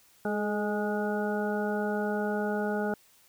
harmonic tone with a mistuned harmonic, 207.7 Hz, G#3, in tune, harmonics 1 / 2 / 3 / 4 / 6 / 7, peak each -31 / -32 / -35 / -36 / -46 / -37 dBFS, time 0.25-2.94 s, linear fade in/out 2 ms, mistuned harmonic 2, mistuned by +29 cents, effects white hiss -61 dBFS RMS until 3.28 s

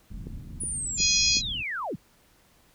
pink low-pass noise, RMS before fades -39 dBFS, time 0.1-1.63 s, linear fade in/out 10 ms, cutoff 230 Hz, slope 24 dB/octave
click train, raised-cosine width 3 ms, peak -24 dBFS, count 4, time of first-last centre 0.27-1.369 s, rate 2.73 Hz
sine linear sweep, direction down, 9900 to 87.8 Hz, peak -29 dBFS, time 0.6-1.96 s, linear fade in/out 10 ms
harmonic tone, 830.6 Hz, G#5, in tune, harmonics 3 / 4 / 5 / 6 / 7 / 8, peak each -29 / -30 / -27 / -26 / -30 / -27 dBFS, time 0.97-1.42 s, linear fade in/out 50 ms
effects pink hiss -61 dBFS RMS until 2.74 s

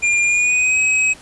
square tone with pitch glide, 2403 to 2544 Hz, D7 to D#7, +39 to +38 cents, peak -14 dBFS, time 0.02-1.14 s, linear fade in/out 20 ms, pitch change +99 cents, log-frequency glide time 0.25-0.79 s, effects pink hiss -42 dBFS RMS until 1.21 s + resampled to 24000 Hz

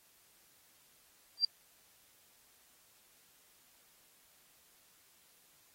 sine tone with exponential growth, 4718 Hz, D8, 7 cents sharp, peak -21 dBFS, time 1.37-1.45 s, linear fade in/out 5 ms, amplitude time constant 16 ms, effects white hiss -66 dBFS RMS until 5.74 s + AAC 48 kbps

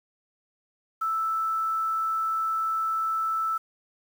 sine tone with quantisation, 1318.5 Hz, E6, in tune, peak -24 dBFS, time 1.01-3.58 s, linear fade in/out 10 ms, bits 8, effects none

